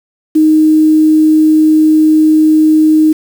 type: tone with quantisation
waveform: sine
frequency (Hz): 311.1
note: D#4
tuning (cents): 0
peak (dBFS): -4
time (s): 0.35-3.13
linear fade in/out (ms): 10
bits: 5
effects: none